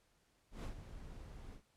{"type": "noise with ADSR envelope", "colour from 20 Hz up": "brown", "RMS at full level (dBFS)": -40, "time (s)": [0.51, 1.62], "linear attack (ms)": 130, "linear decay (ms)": 97, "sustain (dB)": -11, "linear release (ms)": 79, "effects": ["pink hiss -75 dBFS RMS until 1.76 s", "low-pass 11000 Hz 12 dB/octave"]}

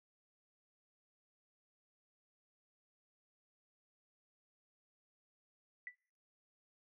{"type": "tone with exponential decay", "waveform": "sine", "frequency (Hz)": 1975.5, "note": "B6", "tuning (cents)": 0, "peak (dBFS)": -39, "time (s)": [5.87, 5.95], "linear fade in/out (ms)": 1, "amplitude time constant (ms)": 16, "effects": ["noise-tail reverb RT60 0.6 s tail -26 dB re dry"]}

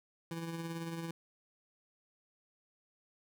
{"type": "tone with tremolo", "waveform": "25% pulse", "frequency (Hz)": 166.1, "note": "E3", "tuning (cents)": 13, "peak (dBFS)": -33, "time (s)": [0.31, 1.11], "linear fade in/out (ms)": 2, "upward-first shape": "triangle", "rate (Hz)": 18, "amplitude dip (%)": 45, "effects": []}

